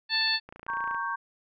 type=harmonic tone; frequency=884 Hz; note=A5; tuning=8 cents sharp; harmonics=1 / 2 / 3 / 4 / 5; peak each=-38 / -29 / -33 / -32 / -26 dBFS; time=0.09-0.4 s; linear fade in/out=50 ms
type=click train; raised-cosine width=0.5 ms; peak=-29 dBFS; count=14; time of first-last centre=0.49-0.946 s; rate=28.5 Hz
type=chord; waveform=sine; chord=G diminished; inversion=first; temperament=equal; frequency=932.3 / 1108.7 / 1568 Hz; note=Bb5 / Db6 / G6; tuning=0 / 0 / 0 cents; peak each=-34 / -32 / -33 dBFS; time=0.68-1.16 s; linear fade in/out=10 ms
effects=none